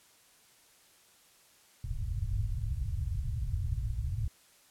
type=low-pass noise; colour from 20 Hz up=white; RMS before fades=-33 dBFS; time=1.84-4.28 s; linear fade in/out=2 ms; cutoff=120 Hz; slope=48 dB/octave; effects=white hiss -62 dBFS RMS until 4.7 s + low-pass 12000 Hz 12 dB/octave